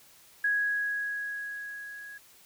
sine tone with level ramp, 1661.2 Hz, G#6, in tune, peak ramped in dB -23 to -42 dBFS, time 0.44-2.18 s, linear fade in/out 5 ms, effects white hiss -57 dBFS RMS until 2.45 s

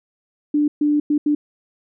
sine tone bursts at uneven times, 295.7 Hz, D4, 12 cents sharp, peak -14 dBFS, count 4, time 0.54-0.68 / 0.81-1 / 1.1-1.18 / 1.26-1.35 s, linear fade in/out 5 ms, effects none

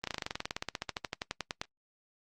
slowing click train, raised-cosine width 0.2 ms, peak -16 dBFS, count 26, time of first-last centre 0.04-1.615 s, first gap 33 ms, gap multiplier 1.05, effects noise-tail reverb RT60 0.1 s tail -22 dB re dry + Opus 32 kbps

